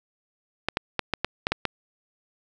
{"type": "clicks", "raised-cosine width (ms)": 0.3, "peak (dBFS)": -7, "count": 8, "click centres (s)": [0.686, 0.771, 0.993, 1.137, 1.246, 1.469, 1.52, 1.653], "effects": []}